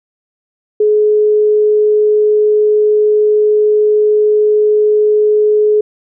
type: tone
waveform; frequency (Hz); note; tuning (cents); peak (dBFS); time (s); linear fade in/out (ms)
sine; 423.3; G#4; +33; -7; 0.8-5.81; 5
effects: none

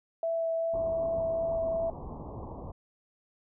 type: tone with vibrato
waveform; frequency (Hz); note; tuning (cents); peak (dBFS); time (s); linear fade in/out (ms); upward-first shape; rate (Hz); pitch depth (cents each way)
sine; 659.3; E5; 0; -27; 0.23-1.9; 2; sine; 2.6; 8
type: low-pass noise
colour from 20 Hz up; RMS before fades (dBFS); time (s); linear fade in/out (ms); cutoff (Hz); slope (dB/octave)
pink; -41; 0.73-2.72; 10; 1100; 96
effects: none

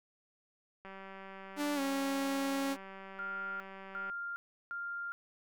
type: click train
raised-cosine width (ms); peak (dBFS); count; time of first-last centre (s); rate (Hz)
0.5; -34; 628; 0.85-4.099; 193
type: tone with pitch glide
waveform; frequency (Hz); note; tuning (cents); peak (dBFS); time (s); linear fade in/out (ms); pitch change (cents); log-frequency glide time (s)
sawtooth; 292.5 to 274.5; D4 to C#4; -7 to -17; -28; 1.56-2.77; 50; -110; 1.75-1.8
type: tone bursts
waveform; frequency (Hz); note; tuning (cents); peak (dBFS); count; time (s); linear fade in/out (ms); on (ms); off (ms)
sine; 1396.9; F6; 0; -37; 3; 3.19-5.12; 0; 410; 350
effects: none

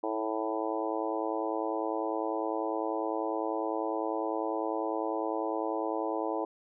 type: harmonic tone with a mistuned harmonic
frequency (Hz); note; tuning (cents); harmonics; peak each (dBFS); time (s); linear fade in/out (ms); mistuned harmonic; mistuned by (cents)
110; A2; 0; 3 / 4 / 5 / 6 / 7 / 8 / 9; -35 / -36 / -37 / -38 / -38 / -39 / -40; 0.03-6.45; 5; 3; -17
effects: none

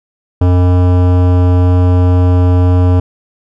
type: tone with hard clipping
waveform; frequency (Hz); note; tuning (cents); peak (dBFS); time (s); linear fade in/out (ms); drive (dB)
sine; 89.9; F#2; -49; -8; 0.41-3; 5; 17
effects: none

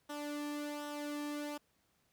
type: tone with flanger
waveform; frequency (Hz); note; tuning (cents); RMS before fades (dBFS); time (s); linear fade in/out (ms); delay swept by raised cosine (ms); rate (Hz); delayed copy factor
sawtooth; 293.7; D4; 0; -41; 0.09-1.58; 10; 0.43 to 1.43; 1.3; -0.6
effects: pink hiss -75 dBFS RMS until 2.12 s + high-pass 60 Hz 12 dB/octave

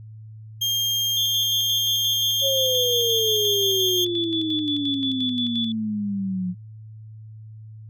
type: tone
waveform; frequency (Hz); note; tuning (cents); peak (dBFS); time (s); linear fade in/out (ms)
35% pulse; 3209; G7; +40; -19; 0.61-4.05; 10
type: tone with tremolo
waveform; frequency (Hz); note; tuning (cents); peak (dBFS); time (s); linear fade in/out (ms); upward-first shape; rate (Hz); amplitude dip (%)
sine; 3452; A7; -34; -23; 1.17-5.72; 2; square; 5.7; 55
type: exponential sweep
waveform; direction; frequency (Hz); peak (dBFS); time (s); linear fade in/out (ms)
sine; down; 554.4 to 178; -23; 2.41-6.55; 50
effects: added 109 Hz sine -38 dBFS peak until 7.89 s

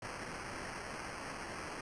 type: noise with sample-and-hold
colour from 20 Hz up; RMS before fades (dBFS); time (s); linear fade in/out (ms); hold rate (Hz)
blue; -44; 0.02-1.81; 5; 3675
effects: resampled to 22050 Hz

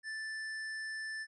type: tone with hard clipping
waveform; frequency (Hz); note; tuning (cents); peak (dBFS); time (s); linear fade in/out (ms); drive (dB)
triangle; 1760; A6; 0; -40; 0.03-1.27; 50; 14
effects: resampled to 24000 Hz

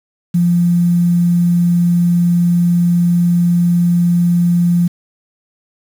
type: tone with quantisation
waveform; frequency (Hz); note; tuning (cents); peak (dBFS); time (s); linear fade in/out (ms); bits
sine; 173.7; F3; -9; -9; 0.34-4.88; 10; 6
effects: none

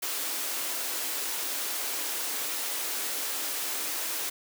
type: high-pass noise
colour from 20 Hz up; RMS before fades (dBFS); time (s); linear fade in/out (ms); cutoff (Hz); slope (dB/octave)
white; -32; 0.02-4.3; 10; 250; 96
effects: none

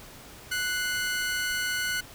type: tone pair together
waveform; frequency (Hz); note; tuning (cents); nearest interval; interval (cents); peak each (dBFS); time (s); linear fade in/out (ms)
sawtooth; 1480 / 2093; F#6 / C7; 0 / 0; tritone; 600; -24 / -32; 0.51-2.01; 10
effects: pink hiss -47 dBFS RMS until 2.14 s

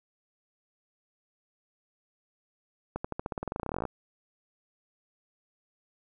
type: accelerating click train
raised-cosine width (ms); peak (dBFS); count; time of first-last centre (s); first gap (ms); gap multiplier
1; -18; 23; 2.96-3.853; 85; 0.92
effects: none

